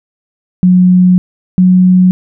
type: tone pair in turn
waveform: sine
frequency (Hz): 181.8 / 183.28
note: F#3 / F#3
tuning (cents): -30 / -16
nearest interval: unison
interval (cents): 14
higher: second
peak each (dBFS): -3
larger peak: neither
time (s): 0.63-1.18 / 1.58-2.11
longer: first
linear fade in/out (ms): 0
effects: none